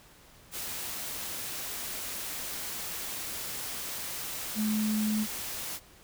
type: tone in noise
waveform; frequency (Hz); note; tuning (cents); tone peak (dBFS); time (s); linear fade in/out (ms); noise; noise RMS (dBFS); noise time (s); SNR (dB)
sine; 214.3; A3; -45; -26; 4.55-5.27; 50; white; -37; 0.51-5.8; +8
effects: pink hiss -56 dBFS RMS until 6.03 s